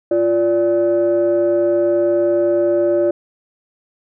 sine tone pair together, 347.5 / 582 Hz, F4 / D5, -9 / -16 cents, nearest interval major sixth, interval 893 cents, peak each -14 dBFS, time 0.11-3.11 s, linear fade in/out 5 ms, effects tanh soft clip ceiling -8 dBFS

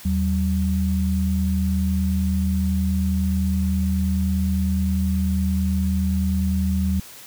sine tone pair together, 79.6 / 189.32 Hz, D#2 / F#3, +40 / +40 cents, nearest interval octave + minor third, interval 1500 cents, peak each -21 dBFS, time 0.05-7 s, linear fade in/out 5 ms, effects white hiss -42 dBFS RMS until 7.26 s

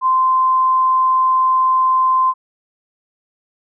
sine tone, 1038 Hz, C6, 14 cents flat, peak -11 dBFS, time 0.01-2.34 s, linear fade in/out 50 ms, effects none

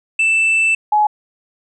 triangle / sine tone pair in turn, 2650 / 843.9 Hz, E7 / G#5, +9 / +27 cents, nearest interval octave + minor sixth, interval 1982 cents, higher first, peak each -10 dBFS, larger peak neither, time 0.19-0.75 / 0.92-1.07 s, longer first, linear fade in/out 5 ms, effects resampled to 22050 Hz

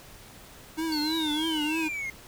square tone with vibrato, 311.4 Hz, D#4, 2 cents sharp, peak -28 dBFS, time 0.77-1.89 s, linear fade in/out 20 ms, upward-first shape triangle, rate 3.2 Hz, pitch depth 99 cents each way
triangle exponential sweep, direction down, 4511 to 2100 Hz, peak -29 dBFS, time 0.92-2.1 s, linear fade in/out 2 ms
effects pink hiss -49 dBFS RMS until 2.27 s

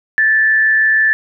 sine tone with frequency modulation, 1753 Hz, A6, 7 cents flat, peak -9 dBFS, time 0.18-1.13 s, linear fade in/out 0 ms, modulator 120 Hz, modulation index 0.35, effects none

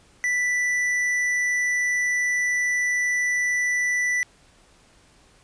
triangle tone with tanh clipping, 1975.5 Hz, B6, in tune, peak -22 dBFS, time 0.24-4.23 s, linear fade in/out 0 ms, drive 13 dB, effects pink hiss -56 dBFS RMS until 5.43 s + resampled to 22050 Hz

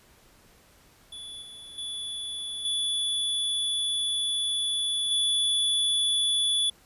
square tone with level steps, 3441 Hz, A7, 39 cents flat, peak -39 / -43 / -33 / -26 / -23 dBFS, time 1.12-6.7 s, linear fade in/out 5 ms, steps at 1.42 / 1.78 / 2.65 / 5.11 s, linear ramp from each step 2 ms, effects pink hiss -58 dBFS RMS until 6.85 s + resampled to 32000 Hz

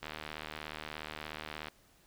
click train, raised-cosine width 0.3 ms, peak -24 dBFS, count 128, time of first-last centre 0.03-1.684 s, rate 76.8 Hz, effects pink hiss -65 dBFS RMS until 2.06 s

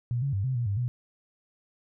sine tone with pitch steps, 120.8 / 138.9 / 98.3 / 130.5 / 120.1 / 99.9 / 123 Hz, B2 / C#3 / G2 / C3 / B2 / G2 / B2, -38 / +4 / +5 / -4 / -48 / +33 / -7 cents, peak -25 dBFS, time 0.11-0.88 s, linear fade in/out 0 ms, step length 110 ms, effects none

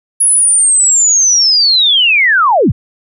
sine linear sweep, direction down, 10548 to 55 Hz, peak -6 dBFS, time 0.2-2.72 s, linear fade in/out 10 ms, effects none

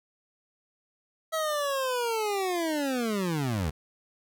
25% pulse linear sweep, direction down, 649 to 70.1 Hz, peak -23 dBFS, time 1.32-3.71 s, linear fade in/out 20 ms, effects none

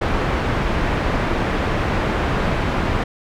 pink low-pass noise, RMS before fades -20 dBFS, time 0.01-3.04 s, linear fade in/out 10 ms, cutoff 2000 Hz, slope 12 dB/octave, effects none

